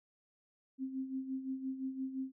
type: tone with tremolo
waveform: sine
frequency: 264.1 Hz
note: C4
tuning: 16 cents sharp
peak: -34 dBFS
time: 0.78-2.32 s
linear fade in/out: 50 ms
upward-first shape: sine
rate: 5.8 Hz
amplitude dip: 65%
effects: none